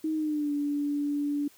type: tone with pitch glide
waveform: sine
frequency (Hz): 313.9 to 289.5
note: D#4 to D4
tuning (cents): +15 to -25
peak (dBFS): -26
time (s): 0.04-1.48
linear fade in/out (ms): 5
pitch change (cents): -140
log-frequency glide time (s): 0.14-0.52
effects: white hiss -58 dBFS RMS until 1.57 s